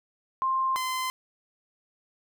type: tone pair in turn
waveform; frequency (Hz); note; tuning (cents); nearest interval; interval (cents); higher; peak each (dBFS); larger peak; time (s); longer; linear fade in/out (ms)
sine / sawtooth; 1054 / 1031.7; C6 / C6; +12 / -25; unison; 37; first; -23 / -24; first; 0.42-0.76 / 0.76-1.1; neither; 0
effects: none